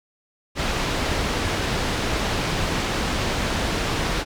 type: low-pass noise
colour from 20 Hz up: pink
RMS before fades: -24 dBFS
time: 0.55-4.25 s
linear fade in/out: 50 ms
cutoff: 5100 Hz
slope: 12 dB/octave
effects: none